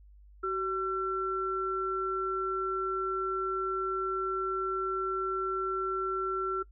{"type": "tone pair together", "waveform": "sine", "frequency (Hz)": [378.5, 1350], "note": ["F#4", "E6"], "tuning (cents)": [39, 41], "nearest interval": "octave + minor seventh", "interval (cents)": 2202, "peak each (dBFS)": [-32, -31], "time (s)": [0.43, 6.63], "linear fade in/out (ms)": 10, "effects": ["noise-tail reverb RT60 0.1 s tail -18 dB re dry", "added 50 Hz sine -52 dBFS peak until 6.71 s"]}